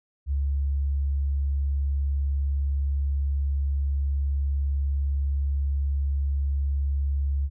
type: tone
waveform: sine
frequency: 69.8 Hz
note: C#2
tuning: 13 cents sharp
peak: -22 dBFS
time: 0.26-7.5 s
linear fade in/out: 50 ms
effects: none